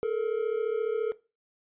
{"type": "tone pair together", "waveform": "triangle", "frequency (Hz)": [429.4, 463.9], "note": ["A4", "A#4"], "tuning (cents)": [-42, -8], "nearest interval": "minor second", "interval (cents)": 134, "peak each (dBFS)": -27, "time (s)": [0.03, 1.12], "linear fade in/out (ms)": 0, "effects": ["noise-tail reverb RT60 0.3 s tail -18 dB re dry", "resampled to 8000 Hz"]}